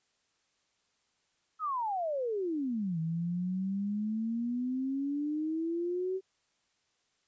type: exponential two-way sweep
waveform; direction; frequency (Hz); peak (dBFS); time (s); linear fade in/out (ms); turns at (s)
sine; down then up; 1318.5 to 159.8 to 383.3; -30; 1.59-6.21; 50; 2.99
effects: white hiss -75 dBFS RMS until 7.27 s + resampled to 16000 Hz